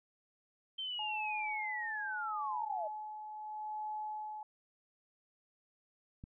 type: linear sweep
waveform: sine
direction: down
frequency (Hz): 3136 to 605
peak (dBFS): -37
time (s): 0.78-2.88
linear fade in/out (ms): 10
type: tone with tremolo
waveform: sine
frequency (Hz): 854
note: G#5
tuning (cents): +48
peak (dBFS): -37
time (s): 0.99-4.43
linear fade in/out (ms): 2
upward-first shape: sine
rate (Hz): 0.77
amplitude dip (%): 50
type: click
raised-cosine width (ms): 5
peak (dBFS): -35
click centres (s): 6.239
effects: none